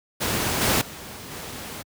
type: noise with level steps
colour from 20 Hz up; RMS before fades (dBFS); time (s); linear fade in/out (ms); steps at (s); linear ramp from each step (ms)
pink; -24 / -20 / -38 / -35; 0.2-1.83; 20; 0.61 / 0.81 / 1.31; 5
effects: high-pass 80 Hz 12 dB/octave